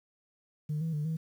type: tone with pitch steps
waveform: sine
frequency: 151.1 / 162.5 / 149.3 / 160.4 Hz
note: D3 / E3 / D3 / E3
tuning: +50 / -24 / +29 / -47 cents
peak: -28 dBFS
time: 0.69-1.17 s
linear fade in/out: 10 ms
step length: 120 ms
effects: tanh soft clip ceiling -27 dBFS + 10-bit